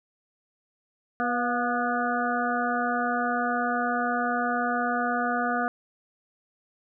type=harmonic tone with a mistuned harmonic; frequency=244 Hz; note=B3; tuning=21 cents flat; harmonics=1 / 2 / 3 / 5 / 6 / 7; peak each=-30 / -34 / -28 / -31 / -30 / -40 dBFS; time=1.2-5.68 s; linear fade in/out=0 ms; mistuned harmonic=3; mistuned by=-40 cents; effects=none